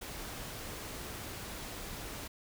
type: noise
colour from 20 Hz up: pink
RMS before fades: -43 dBFS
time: 0.01-2.28 s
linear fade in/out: 10 ms
effects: none